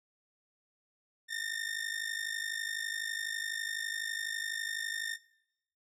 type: ring-modulated tone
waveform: sawtooth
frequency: 1815 Hz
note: A#6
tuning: 47 cents flat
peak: -28 dBFS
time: 1.28-5.18 s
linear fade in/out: 50 ms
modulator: 26 Hz
effects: noise-tail reverb RT60 0.8 s tail -20 dB re dry + low-pass 11000 Hz 12 dB/octave